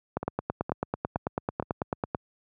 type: two click trains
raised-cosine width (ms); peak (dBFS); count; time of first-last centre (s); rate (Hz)
1; -18 / -13; 4 / 19; 0.23-1.625 / 0.17-2.148; 2.15 / 9.1
effects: high-pass 80 Hz 12 dB/octave